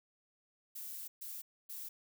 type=noise bursts at uneven times; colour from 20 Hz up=violet; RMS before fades=-45 dBFS; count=3; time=0.75-1.08 / 1.21-1.42 / 1.69-1.89 s; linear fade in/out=10 ms; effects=none